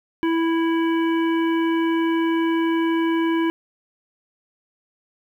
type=harmonic tone with a mistuned harmonic; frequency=329.6 Hz; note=E4; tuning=in tune; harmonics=1 / 3 / 5 / 7 / 9; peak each=-18 / -28 / -32 / -35 / -37 dBFS; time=0.23-3.5 s; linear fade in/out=0 ms; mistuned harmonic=7; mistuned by=-15 cents; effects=9-bit